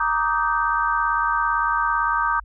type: chord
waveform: sine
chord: Eb major seventh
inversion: second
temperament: just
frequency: 933.4 / 1166.7 / 1244.5 / 1555.6 Hz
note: Bb5 / D6 / Eb6 / G6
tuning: +2 / -12 / 0 / -14 cents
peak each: -24 dBFS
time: 0-2.4 s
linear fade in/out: 5 ms
effects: added 50 Hz sine -39 dBFS peak until 2.44 s